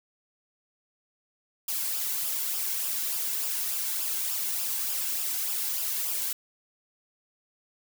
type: noise with flanger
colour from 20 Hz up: blue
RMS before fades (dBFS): -30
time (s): 1.68-6.33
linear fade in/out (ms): 5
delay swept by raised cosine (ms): 0.48 to 1.68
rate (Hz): 3.4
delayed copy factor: -0.55
effects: none